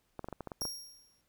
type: clicks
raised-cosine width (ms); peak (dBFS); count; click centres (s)
1; -26; 9; 0.193 / 0.244 / 0.286 / 0.327 / 0.407 / 0.473 / 0.518 / 0.618 / 0.653
type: tone with exponential decay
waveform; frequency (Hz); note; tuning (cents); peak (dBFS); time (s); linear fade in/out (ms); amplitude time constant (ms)
sawtooth; 5588; F8; 0; -30; 0.61-1.21; 1; 130
effects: pink hiss -75 dBFS RMS until 1.28 s